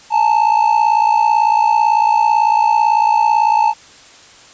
triangle ring-modulated tone, 878 Hz, A5, 4 cents flat, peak -5 dBFS, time 0.1-3.74 s, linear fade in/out 50 ms, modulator 29 Hz, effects white hiss -42 dBFS RMS until 4.53 s + resampled to 16000 Hz

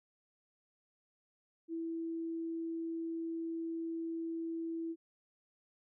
sine tone, 329.6 Hz, E4, in tune, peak -36 dBFS, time 1.68-4.96 s, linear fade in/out 50 ms, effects none

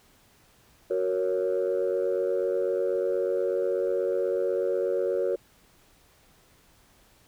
sine chord, F# major, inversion none, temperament equal, 370 / 466.2 / 554.4 Hz, F#4 / A#4 / C#5, 0 / 0 / 0 cents, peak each -27 dBFS, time 0.9-5.36 s, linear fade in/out 10 ms, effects tanh soft clip ceiling -18 dBFS + pink hiss -60 dBFS RMS until 7.27 s

